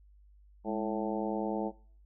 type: harmonic tone with a mistuned harmonic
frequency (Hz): 110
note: A2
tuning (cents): 0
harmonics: 2 / 3 / 4 / 5 / 6 / 7 / 8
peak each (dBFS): -35 / -37 / -38 / -39 / -40 / -40 / -41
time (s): 0.64-1.72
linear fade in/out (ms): 50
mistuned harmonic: 2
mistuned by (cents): -84
effects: noise-tail reverb RT60 0.5 s tail -22 dB re dry + added 50 Hz sine -56 dBFS peak until 2.05 s